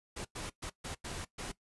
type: noise bursts at uneven times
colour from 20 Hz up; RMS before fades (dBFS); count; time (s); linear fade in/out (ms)
pink; -41; 6; 0.16-0.25 / 0.35-0.5 / 0.62-0.7 / 0.84-0.95 / 1.04-1.25 / 1.38-1.52; 10
effects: noise-tail reverb RT60 0.1 s tail -18 dB re dry + resampled to 24000 Hz